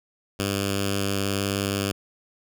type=tone with notch filter; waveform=5% pulse; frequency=99.3 Hz; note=G2; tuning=23 cents sharp; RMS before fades=-26 dBFS; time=0.39-1.92 s; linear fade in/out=10 ms; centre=870 Hz; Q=0.7; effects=none